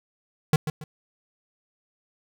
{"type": "tone with echo", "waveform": "square", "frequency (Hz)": 153.4, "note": "D#3", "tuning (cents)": -24, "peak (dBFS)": -16, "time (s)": [0.53, 0.56], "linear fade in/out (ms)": 2, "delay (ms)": 140, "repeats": 2, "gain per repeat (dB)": -10, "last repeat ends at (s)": 0.84, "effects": []}